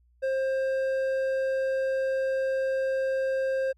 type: tone with hard clipping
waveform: sine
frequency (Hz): 531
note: C5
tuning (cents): +25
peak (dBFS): -26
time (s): 0.22-3.73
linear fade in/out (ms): 20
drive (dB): 6
effects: added 60 Hz sine -60 dBFS peak until 3.77 s